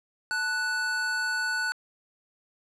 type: tone pair together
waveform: square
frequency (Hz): 879 / 1480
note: A5 / F#6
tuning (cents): -2 / 0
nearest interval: major sixth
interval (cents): 902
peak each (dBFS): -38 / -27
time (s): 0.31-1.72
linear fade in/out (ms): 0
effects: low-pass 8000 Hz 12 dB/octave